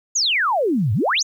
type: exponential two-way sweep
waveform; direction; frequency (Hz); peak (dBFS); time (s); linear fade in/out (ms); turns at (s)
sine; down then up; 7100 to 96.1 to 7100; -16; 0.15-1.23; 10; 0.93
effects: 9-bit